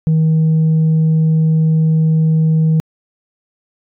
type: tone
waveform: sine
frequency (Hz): 158.9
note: D#3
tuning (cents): +37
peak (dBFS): -7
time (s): 0.07-2.8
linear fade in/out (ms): 0
effects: tanh soft clip ceiling -8 dBFS